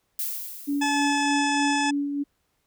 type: noise with exponential decay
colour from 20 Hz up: violet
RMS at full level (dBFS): -27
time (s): 0.19-1.39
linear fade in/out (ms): 2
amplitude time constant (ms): 260
type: tone with tremolo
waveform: sine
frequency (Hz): 285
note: C#4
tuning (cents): +48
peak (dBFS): -22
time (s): 0.67-2.24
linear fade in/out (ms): 20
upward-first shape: sine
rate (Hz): 3.3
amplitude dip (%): 40
type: harmonic tone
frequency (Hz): 862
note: A5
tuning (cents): -36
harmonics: 1 / 2 / 3 / 4 / 6 / 7 / 8 / 9 / 10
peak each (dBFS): -25 / -29 / -31 / -34 / -35 / -41 / -37 / -41 / -40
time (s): 0.81-1.91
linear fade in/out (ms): 10
effects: pink hiss -72 dBFS RMS until 2.66 s